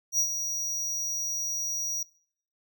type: tone with ADSR envelope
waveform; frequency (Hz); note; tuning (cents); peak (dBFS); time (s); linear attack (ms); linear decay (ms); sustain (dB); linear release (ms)
square; 5770; F#8; -44; -21; 0.12-2.03; 68; 80; -8; 4
effects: noise-tail reverb RT60 0.6 s tail -24 dB re dry